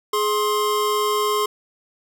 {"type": "tone pair together", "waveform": "square", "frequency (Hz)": [420, 1057.1], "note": ["G#4", "C6"], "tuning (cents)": [19, 17], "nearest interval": "octave + major third", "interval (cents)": 1598, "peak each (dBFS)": -22, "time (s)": [0.13, 1.46], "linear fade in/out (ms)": 5, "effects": []}